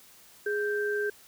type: tone pair together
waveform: sine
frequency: 415.3 / 1568 Hz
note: G#4 / G6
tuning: 0 / 0 cents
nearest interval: octave + major seventh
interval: 2300 cents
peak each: -28 / -31 dBFS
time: 0.46-1.1 s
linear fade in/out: 5 ms
effects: white hiss -55 dBFS RMS until 1.27 s